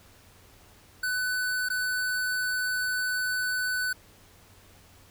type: tone with dropouts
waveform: square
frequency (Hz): 1499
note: F#6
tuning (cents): +22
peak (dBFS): -27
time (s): 1.03-3.93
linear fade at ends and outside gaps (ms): 5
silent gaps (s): 1.688-1.7
effects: added 93 Hz sine -60 dBFS peak until 5.1 s + pink hiss -56 dBFS RMS until 5.1 s